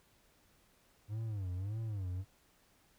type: tone with vibrato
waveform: triangle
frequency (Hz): 100.8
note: G2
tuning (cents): +49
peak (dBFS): -34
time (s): 1.08-2.25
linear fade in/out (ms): 50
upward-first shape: sine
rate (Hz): 1.7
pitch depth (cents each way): 200
effects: pink hiss -69 dBFS RMS until 2.98 s